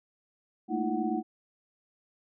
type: tone cluster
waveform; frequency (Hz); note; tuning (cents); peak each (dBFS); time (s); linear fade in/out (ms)
sine; 213.6 / 229.1 / 311.7 / 341.3 / 743; G#3 / A#3 / D#4 / F4 / F#5; +49 / -30 / +3 / -40 / +7; -36 / -33 / -32 / -34 / -34; 0.68-1.23; 50
effects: none